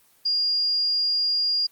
sine tone, 4828 Hz, D8, 47 cents sharp, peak -20 dBFS, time 0.25-1.67 s, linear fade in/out 10 ms, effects white hiss -59 dBFS RMS until 1.71 s + Opus 24 kbps

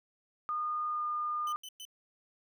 sine tone with pitch glide, 1222 to 1213.6 Hz, D#6 to D#6, -32 to -44 cents, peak -31 dBFS, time 0.49-1.56 s, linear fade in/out 0 ms, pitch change -12 cents, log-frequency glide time 0.89-1.04 s
sawtooth tone bursts, 3029 Hz, F#7, 40 cents sharp, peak -40 dBFS, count 3, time 1.47-1.852 s, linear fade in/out 2 ms, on 54 ms, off 110 ms
effects none

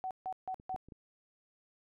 sine tone bursts, 751 Hz, F#5, 26 cents sharp, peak -35 dBFS, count 4, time 0.04-0.762 s, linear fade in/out 0 ms, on 68 ms, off 150 ms
clicks, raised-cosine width 3 ms, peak -40 / -34 / -41 / -36 dBFS, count 4, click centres 0.599 / 0.745 / 0.886 / 0.922 s
effects none

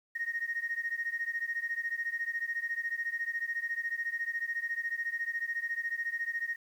sine beating tone pair, 1857 / 1871 Hz, A#6 / A#6, -7 / +6 cents, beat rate 14 Hz, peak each -34 / -35 dBFS, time 0.15-6.56 s, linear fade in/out 10 ms, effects tanh soft clip ceiling -24 dBFS + 10-bit

